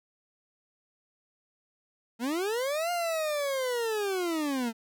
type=linear two-way sweep; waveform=40% pulse; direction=up then down; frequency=220 to 709 to 220 Hz; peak=-27 dBFS; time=2.19-4.73 s; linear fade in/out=50 ms; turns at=2.91 s; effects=none